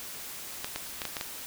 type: clicks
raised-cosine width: 0.2 ms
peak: -15 dBFS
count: 6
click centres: 0.645 / 0.76 / 1.018 / 1.053 / 1.168 / 1.211 s
effects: white hiss -41 dBFS RMS until 1.46 s